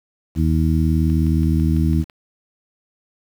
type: harmonic tone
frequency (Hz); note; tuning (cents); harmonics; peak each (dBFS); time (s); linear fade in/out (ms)
79.4; D#2; +36; 1 / 2 / 3 / 4; -17 / -19 / -22 / -24; 0.35-2.05; 50
type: click train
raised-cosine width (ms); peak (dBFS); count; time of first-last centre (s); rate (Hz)
0.3; -26; 7; 1.1-2.098; 6.01
effects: 7-bit